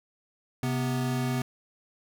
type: tone pair together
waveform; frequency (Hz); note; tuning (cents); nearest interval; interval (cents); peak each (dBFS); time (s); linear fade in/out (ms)
square; 130.79 / 246.9; C3 / B3; 0 / 0; major seventh; 1100; -29 / -31; 0.63-1.42; 2
effects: none